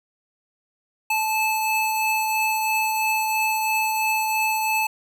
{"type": "tone pair together", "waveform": "square", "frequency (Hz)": [871, 2610], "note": ["A5", "E7"], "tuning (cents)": [-18, -18], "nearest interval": "octave + perfect fifth", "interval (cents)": 1900, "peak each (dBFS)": [-23, -25], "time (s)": [1.1, 4.87], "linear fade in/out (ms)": 5, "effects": []}